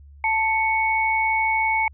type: tone pair together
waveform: sine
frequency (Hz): 882.9 / 2217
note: A5 / C#7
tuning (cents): +6 / 0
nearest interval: octave + major third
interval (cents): 1594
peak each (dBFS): -21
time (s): 0.24-1.88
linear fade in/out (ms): 2
effects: added 71 Hz sine -43 dBFS peak until 1.93 s